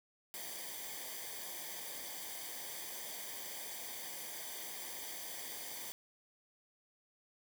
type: noise with comb filter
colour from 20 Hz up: white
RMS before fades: -45 dBFS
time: 0.34-5.92 s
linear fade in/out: 0 ms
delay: 0.74 ms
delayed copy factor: -0.75
effects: none